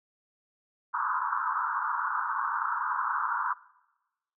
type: band-pass noise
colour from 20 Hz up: pink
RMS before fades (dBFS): -30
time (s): 0.93-3.54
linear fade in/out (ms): 20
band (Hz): 910 to 1500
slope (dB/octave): 96
effects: noise-tail reverb RT60 1.0 s tail -21 dB re dry